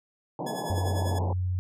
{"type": "band-pass noise", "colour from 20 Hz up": "white", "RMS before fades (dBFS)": -33, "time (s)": [0.39, 1.33], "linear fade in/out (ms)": 2, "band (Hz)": [120, 960], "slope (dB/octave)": 96}
{"type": "tone with tremolo", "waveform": "10% pulse", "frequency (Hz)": 1700, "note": "G#6", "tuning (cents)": 40, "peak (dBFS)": -28, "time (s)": [0.46, 1.19], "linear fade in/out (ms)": 10, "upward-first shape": "sine", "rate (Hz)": 10, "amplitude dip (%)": 70}
{"type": "tone with pitch glide", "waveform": "sine", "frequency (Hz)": [92.5, 91.33], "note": ["F#2", "F#2"], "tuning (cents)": [0, -22], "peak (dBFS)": -25, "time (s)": [0.7, 1.59], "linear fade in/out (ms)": 0, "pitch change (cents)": -22, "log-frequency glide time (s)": [0.96, 1.22]}
{"effects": []}